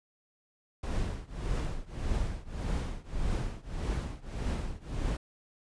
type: noise with tremolo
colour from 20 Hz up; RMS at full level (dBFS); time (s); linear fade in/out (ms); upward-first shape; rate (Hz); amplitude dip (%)
brown; -29; 0.83-5.17; 5; triangle; 1.7; 95
effects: resampled to 22050 Hz